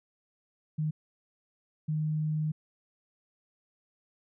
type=tone bursts at uneven times; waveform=sine; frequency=154.2 Hz; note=D#3; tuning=15 cents flat; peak=-27 dBFS; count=2; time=0.78-0.91 / 1.88-2.52 s; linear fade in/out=10 ms; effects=none